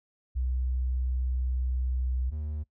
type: tone pair in turn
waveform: sine / triangle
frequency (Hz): 63.2 / 75.53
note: B1 / D2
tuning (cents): +41 / +49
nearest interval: minor third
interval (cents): 308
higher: second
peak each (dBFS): -26 / -29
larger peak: first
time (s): 0.35-2.31 / 2.31-2.64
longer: first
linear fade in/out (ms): 20
effects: noise-tail reverb RT60 0.1 s tail -20 dB re dry